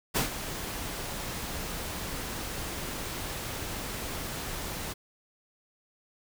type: noise with ADSR envelope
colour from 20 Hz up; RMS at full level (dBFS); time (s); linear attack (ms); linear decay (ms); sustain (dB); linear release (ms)
pink; -25; 0.14-4.94; 25; 120; -11; 18
effects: none